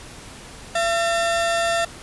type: tone pair together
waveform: 35% pulse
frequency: 676.9 / 1807 Hz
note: E5 / A6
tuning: +46 / +46 cents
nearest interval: octave + perfect fourth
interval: 1700 cents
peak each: -18 / -24 dBFS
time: 0.75-1.85 s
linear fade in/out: 5 ms
effects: pink hiss -40 dBFS RMS until 2.02 s + resampled to 24000 Hz